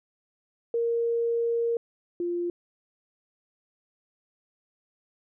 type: tone pair in turn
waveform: sine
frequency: 466.2 / 348 Hz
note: A#4 / F4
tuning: 0 / -6 cents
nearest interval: perfect fourth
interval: 506 cents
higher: first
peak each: -23 / -26 dBFS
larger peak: first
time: 0.74-1.77 / 2.2-2.5 s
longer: first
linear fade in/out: 2 ms
effects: none